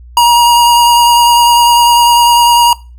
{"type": "tone with vibrato", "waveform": "square", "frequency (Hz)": 950, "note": "A#5", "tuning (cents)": 33, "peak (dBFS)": -4, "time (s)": [0.17, 2.73], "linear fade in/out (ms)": 2, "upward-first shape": "sine", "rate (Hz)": 10, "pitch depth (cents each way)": 13, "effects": ["noise-tail reverb RT60 0.3 s tail -20 dB re dry", "added 60 Hz sine -31 dBFS peak until 2.98 s"]}